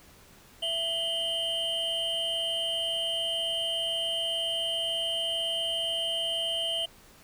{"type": "tone cluster", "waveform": "triangle", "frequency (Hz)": [665, 2874, 3101], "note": ["E5", "F7", "G7"], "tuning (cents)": [15, 49, -19], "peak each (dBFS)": [-34, -32, -28], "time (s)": [0.62, 6.86], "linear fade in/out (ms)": 10, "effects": ["pink hiss -55 dBFS RMS until 7.23 s"]}